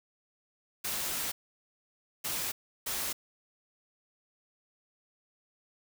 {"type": "noise bursts at uneven times", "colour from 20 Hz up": "white", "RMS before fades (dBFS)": -34, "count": 3, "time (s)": [[0.84, 1.32], [2.24, 2.52], [2.86, 3.13]], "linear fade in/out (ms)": 10, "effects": []}